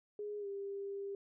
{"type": "tone with pitch glide", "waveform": "sine", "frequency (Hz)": [415.3, 397.7], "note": ["G#4", "G4"], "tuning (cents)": [0, 25], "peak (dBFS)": -39, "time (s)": [0.19, 1.15], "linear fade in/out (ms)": 2, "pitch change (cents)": -75, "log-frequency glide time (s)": [0.39, 0.47], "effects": []}